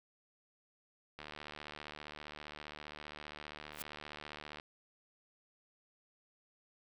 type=click train; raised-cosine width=0.3 ms; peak=-30 dBFS; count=257; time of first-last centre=1.19-4.599 s; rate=75.1 Hz
type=noise with exponential growth; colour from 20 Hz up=white; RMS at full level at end=-38 dBFS; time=3.72-3.82 s; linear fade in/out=1 ms; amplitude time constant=20 ms
effects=none